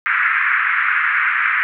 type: band-pass noise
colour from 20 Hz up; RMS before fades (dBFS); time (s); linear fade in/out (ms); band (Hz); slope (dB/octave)
pink; -17; 0.06-1.63; 0; 1300 to 2200; 48
effects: none